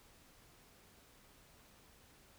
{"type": "silence", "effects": ["pink hiss -64 dBFS RMS until 2.38 s"]}